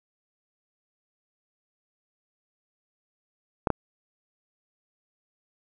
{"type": "clicks", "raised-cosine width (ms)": 1, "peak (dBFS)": -8, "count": 2, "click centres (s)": [3.672, 3.703], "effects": []}